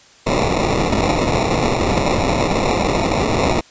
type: noise with sample-and-hold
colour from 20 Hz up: white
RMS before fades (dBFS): -17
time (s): 0.26-3.61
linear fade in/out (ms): 10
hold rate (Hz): 1575
effects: white hiss -47 dBFS RMS until 3.7 s + resampled to 16000 Hz